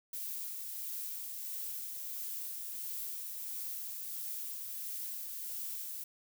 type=noise with tremolo; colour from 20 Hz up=violet; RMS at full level=-40 dBFS; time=0.13-6.04 s; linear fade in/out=5 ms; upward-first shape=sine; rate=1.5 Hz; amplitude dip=25%; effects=none